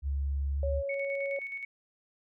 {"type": "tone with pitch glide", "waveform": "sine", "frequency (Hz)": [69.7, 71.54], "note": ["C#2", "D2"], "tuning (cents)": [10, -45], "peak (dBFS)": -28, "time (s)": [0.02, 0.83], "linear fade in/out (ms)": 50, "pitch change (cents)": 45, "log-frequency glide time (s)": [0.55, 0.6]}
{"type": "tone", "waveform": "sine", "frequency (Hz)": 556, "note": "C#5", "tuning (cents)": 5, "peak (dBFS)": -31, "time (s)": [0.63, 1.39], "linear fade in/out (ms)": 2}
{"type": "tone with tremolo", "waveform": "sine", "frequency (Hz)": 2220, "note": "C#7", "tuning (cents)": 2, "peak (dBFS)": -34, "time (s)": [0.89, 1.65], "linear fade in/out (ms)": 5, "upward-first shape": "square", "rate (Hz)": 9.5, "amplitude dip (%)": 45}
{"effects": []}